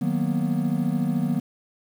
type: chord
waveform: triangle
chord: B major seventh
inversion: first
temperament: equal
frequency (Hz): 155.56 / 185 / 233.1 / 246.9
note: D#3 / F#3 / A#3 / B3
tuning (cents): 0 / 0 / 0 / 0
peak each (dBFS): -25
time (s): 0.01-1.4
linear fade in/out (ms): 10
effects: 8-bit